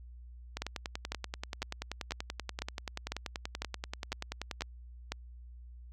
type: two click trains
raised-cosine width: 0.2 ms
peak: -19 / -17 dBFS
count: 43 / 10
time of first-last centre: 0.57-4.608 / 0.62-5.12 s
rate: 10.4 / 2 Hz
effects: added 60 Hz sine -47 dBFS peak until 5.92 s